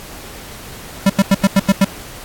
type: tone bursts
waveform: square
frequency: 196.1 Hz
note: G3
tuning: 1 cent sharp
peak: -8 dBFS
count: 7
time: 1.06-1.847 s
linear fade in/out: 5 ms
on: 37 ms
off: 88 ms
effects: pink hiss -34 dBFS RMS until 2.24 s + AAC 64 kbps